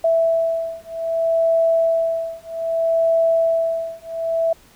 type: beating tone pair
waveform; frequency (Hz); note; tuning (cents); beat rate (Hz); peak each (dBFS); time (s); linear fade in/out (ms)
sine; 659 / 659.63; E5 / E5; -1 / +1; 0.63; -19; 0.04-4.53; 5
effects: pink hiss -51 dBFS RMS until 4.75 s